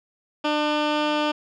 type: tone with low-pass filter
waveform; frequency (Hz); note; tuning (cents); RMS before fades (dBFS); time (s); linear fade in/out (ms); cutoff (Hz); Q
15% pulse; 299.8; D4; +36; -23; 0.44-1.32; 10; 3500; 1.6
effects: none